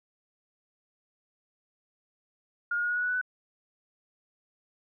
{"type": "tone with pitch steps", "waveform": "sine", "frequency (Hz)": [1420, 1430.7, 1441.5, 1452.4, 1463.3, 1474.3, 1485.4, 1496.6], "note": ["F6", "F6", "F#6", "F#6", "F#6", "F#6", "F#6", "F#6"], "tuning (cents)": [28, 41, -46, -33, -20, -7, 6, 19], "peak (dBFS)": -26, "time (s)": [2.71, 3.214], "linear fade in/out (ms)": 5, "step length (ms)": 63, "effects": []}